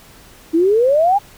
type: exponential sweep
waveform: sine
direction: up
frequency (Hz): 314.1 to 837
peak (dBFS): -10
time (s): 0.53-1.19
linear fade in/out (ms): 20
effects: pink hiss -44 dBFS RMS until 1.37 s